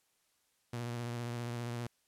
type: tone with vibrato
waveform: sawtooth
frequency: 119.4 Hz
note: A#2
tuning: 42 cents sharp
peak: -33 dBFS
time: 0.73-1.87 s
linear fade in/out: 5 ms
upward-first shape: sine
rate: 15 Hz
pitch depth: 28 cents each way
effects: white hiss -75 dBFS RMS until 2.07 s + low-pass 12000 Hz 12 dB/octave